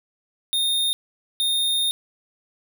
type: tone pair in turn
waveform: square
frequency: 3667 / 3667 Hz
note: A#7 / A#7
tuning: -29 / -29 cents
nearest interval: unison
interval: 0 cents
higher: neither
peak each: -20 dBFS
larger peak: neither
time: 0.53-0.93 / 1.4-1.91 s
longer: second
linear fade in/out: 0 ms
effects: none